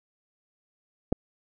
clicks, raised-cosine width 2 ms, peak -23 / -10 dBFS, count 2, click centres 1.122 / 1.126 s, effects none

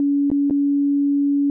sine tone with dropouts, 283.5 Hz, C#4, 39 cents sharp, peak -15 dBFS, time 0-1.5 s, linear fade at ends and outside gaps 1 ms, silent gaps 0.302-0.315 / 0.499-0.508 s, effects none

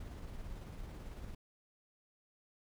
brown noise with tremolo, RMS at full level -45 dBFS, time 0-1.35 s, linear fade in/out 5 ms, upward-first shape square, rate 18 Hz, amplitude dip 25%, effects none

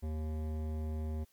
sine tone with hard clipping, 77.78 Hz, D#2, in tune, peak -36 dBFS, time 0.02-1.25 s, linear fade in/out 20 ms, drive 15 dB, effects white hiss -70 dBFS RMS until 1.32 s + MP3 96 kbps

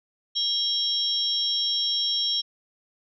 sine tone cluster, 3241 / 3896 / 5470 Hz, G#7 / B7 / F8, -43 / -24 / -37 cents, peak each -26 / -28 / -27 dBFS, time 0.35-2.42 s, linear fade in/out 20 ms, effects none

